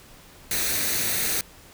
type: noise with comb filter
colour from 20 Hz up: white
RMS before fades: -25 dBFS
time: 0.51-1.41 s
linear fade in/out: 2 ms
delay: 0.48 ms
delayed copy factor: +0.5
effects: pink hiss -49 dBFS RMS until 1.73 s